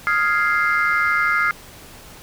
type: chord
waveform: sine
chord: F minor seventh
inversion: third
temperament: equal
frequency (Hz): 1244.5 / 1396.9 / 1661.2 / 2093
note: Eb6 / F6 / Ab6 / C7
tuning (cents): 0 / 0 / 0 / 0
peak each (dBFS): -21 / -19 / -23 / -20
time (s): 0.07-1.51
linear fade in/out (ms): 0
effects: tanh soft clip ceiling -9 dBFS + pink hiss -42 dBFS RMS until 2.22 s

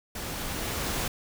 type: noise with level ramp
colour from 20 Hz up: pink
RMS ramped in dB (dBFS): -36 to -29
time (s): 0.15-1.08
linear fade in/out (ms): 5
effects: none

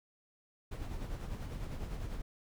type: noise with tremolo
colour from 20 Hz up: brown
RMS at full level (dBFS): -38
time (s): 0.71-2.22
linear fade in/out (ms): 10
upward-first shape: sine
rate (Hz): 10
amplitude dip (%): 45
effects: none

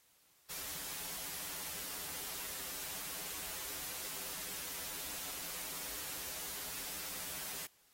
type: noise with comb filter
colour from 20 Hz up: white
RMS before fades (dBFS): -43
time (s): 0.49-7.67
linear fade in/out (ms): 20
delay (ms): 8.7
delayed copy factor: -0.8
effects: white hiss -69 dBFS RMS until 7.93 s + AAC 48 kbps

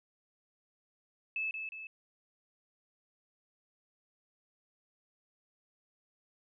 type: tone with echo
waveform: sine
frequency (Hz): 2612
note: E7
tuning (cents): -17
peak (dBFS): -32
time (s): 1.36-1.51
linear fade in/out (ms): 2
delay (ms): 180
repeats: 2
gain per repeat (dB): -5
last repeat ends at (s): 1.87
effects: none

